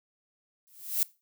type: noise with exponential growth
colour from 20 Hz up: violet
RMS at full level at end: -23 dBFS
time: 0.67-1.03 s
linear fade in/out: 0 ms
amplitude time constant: 77 ms
effects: noise-tail reverb RT60 0.3 s tail -21 dB re dry